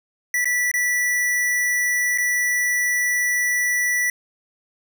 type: tone with dropouts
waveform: square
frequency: 1961 Hz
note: B6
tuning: 13 cents flat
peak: -19 dBFS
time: 0.34-4.1 s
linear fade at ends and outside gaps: 2 ms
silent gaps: 0.445-0.455 / 0.715-0.739 / 2.177-2.183 s
effects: none